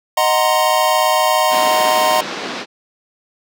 square chord, C half-diminished seventh, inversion first, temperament equal, 622.3 / 740 / 932.3 / 1046.5 Hz, Eb5 / Gb5 / Bb5 / C6, 0 / 0 / 0 / 0 cents, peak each -18 / -19 / -19 / -19 dBFS, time 0.17-2.21 s, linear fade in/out 5 ms
pink band-pass noise, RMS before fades -26 dBFS, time 1.49-2.66 s, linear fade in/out 50 ms, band 220 to 5300 Hz, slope 24 dB/octave
effects none

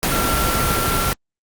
sine tone in noise, 1362 Hz, F6, 44 cents flat, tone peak -22 dBFS, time 0.12-1.12 s, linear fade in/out 0 ms, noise pink, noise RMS -19 dBFS, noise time 0.03-1.13 s, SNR -6 dB, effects Opus 48 kbps

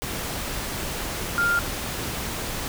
sine tone in noise, 1400 Hz, F6, 4 cents sharp, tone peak -19 dBFS, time 1.38-1.59 s, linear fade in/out 0 ms, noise pink, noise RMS -30 dBFS, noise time 0.02-2.68 s, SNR +8 dB, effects none

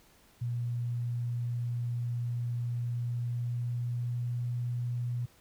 sine tone with pitch glide, 120 to 121.32 Hz, B2 to B2, -49 to -30 cents, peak -30 dBFS, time 0.41-5.26 s, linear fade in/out 10 ms, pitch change +19 cents, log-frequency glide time 2.89-4.54 s, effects pink hiss -62 dBFS RMS until 5.4 s

